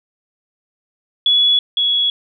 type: tone pair in turn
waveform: sine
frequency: 3392 / 3361 Hz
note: G#7 / G#7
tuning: +36 / +20 cents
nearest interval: unison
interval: 16 cents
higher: first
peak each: -10 / -13 dBFS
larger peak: first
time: 1.26-1.59 / 1.77-2.1 s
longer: neither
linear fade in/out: 2 ms
effects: none